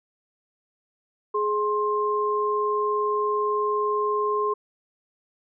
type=tone pair together; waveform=sine; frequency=419.5 / 1057.1 Hz; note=G#4 / C6; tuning=+17 / +17 cents; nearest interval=octave + major third; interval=1600 cents; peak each=-24 dBFS; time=1.34-4.54 s; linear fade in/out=10 ms; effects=none